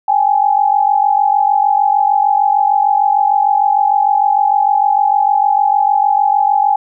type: tone pair together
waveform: sine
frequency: 798.4 / 845 Hz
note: G5 / G#5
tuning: +32 / +30 cents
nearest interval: minor second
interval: 98 cents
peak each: -12 dBFS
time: 0.08-6.76 s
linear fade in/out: 5 ms
effects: none